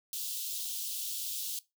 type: high-pass noise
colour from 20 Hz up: white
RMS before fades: -37 dBFS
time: 0.13-1.59 s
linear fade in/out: 2 ms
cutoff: 3000 Hz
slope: 48 dB/octave
effects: noise-tail reverb RT60 0.2 s tail -19 dB re dry